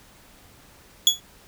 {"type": "tone with exponential decay", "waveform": "30% pulse", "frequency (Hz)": 3378, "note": "G#7", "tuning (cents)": 29, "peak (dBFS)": -7, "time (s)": [1.07, 1.2], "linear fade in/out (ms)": 1, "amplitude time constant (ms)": 28, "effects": ["pink hiss -52 dBFS RMS until 1.47 s"]}